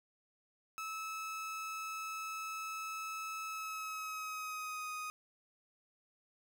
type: tone with pitch glide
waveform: 30% pulse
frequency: 1300 to 1247.8 Hz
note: E6 to D#6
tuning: -24 to +5 cents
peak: -37 dBFS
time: 0.78-5.1 s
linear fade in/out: 0 ms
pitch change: -71 cents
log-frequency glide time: 3.46-4.91 s
effects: none